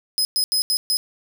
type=tone bursts at uneven times; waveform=sawtooth; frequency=5060 Hz; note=D#8; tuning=28 cents sharp; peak=-15 dBFS; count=5; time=0.18-0.25 / 0.36-0.44 / 0.52-0.62 / 0.7-0.77 / 0.9-0.97 s; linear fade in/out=0 ms; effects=none